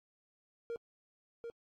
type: tone with echo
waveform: triangle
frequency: 466.2 Hz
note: A#4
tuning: in tune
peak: -35 dBFS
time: 0.7-0.76 s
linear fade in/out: 0 ms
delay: 740 ms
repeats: 1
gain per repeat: -4 dB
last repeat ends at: 1.5 s
effects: AAC 48 kbps